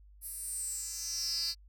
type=tone with high-pass filter sweep; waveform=10% pulse; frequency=337 Hz; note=E4; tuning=38 cents sharp; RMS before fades=-37 dBFS; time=0.21-1.55 s; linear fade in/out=50 ms; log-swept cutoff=11000 to 4400 Hz; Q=7.4; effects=added 50 Hz sine -54 dBFS peak until 1.68 s